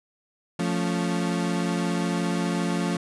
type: chord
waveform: 35% pulse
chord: F augmented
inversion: none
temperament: equal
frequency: 174.61 / 220 / 277.2 Hz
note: F3 / A3 / C#4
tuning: 0 / 0 / 0 cents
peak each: -24 / -28 / -29 dBFS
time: 0.59-2.97 s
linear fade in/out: 5 ms
effects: resampled to 24000 Hz